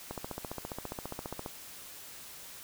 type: click train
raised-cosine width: 1 ms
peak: -23 dBFS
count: 21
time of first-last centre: 0.11-1.461 s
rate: 14.8 Hz
effects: white hiss -48 dBFS RMS until 2.63 s